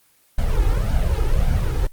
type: noise with flanger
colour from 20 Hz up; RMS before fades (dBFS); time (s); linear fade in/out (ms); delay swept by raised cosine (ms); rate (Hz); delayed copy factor
brown; -18; 0.38-1.87; 5; 1.3 to 2.4; 1.8; +1
effects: white hiss -58 dBFS RMS until 1.92 s + Opus 24 kbps